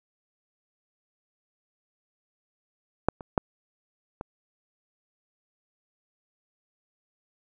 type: clicks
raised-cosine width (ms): 1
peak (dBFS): -6 / -25 / -7 / -20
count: 4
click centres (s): 3.086 / 3.208 / 3.378 / 4.211
effects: none